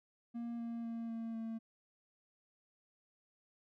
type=tone with pitch steps; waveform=triangle; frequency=234.9 / 232.5 / 230.1 / 227.7 / 225.3 Hz; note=A#3 / A#3 / A#3 / A#3 / A3; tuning=+13 / -4 / -22 / -40 / +41 cents; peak=-37 dBFS; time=0.34-1.59 s; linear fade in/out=20 ms; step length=250 ms; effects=none